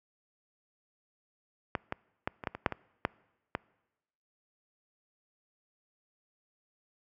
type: clicks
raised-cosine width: 0.5 ms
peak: -14 / -17 / -15 / -24 / -15 / -23 / -9 / -19 / -11 / -15 dBFS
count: 10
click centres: 1.752 / 1.924 / 2.275 / 2.438 / 2.472 / 2.55 / 2.662 / 2.723 / 3.051 / 3.551 s
effects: noise-tail reverb RT60 1.0 s tail -25 dB re dry + high-pass 60 Hz 12 dB/octave